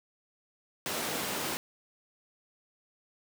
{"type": "high-pass noise", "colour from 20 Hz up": "pink", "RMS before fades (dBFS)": -34, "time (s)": [0.86, 1.57], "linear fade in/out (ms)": 0, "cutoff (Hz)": 220, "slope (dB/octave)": 12, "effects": []}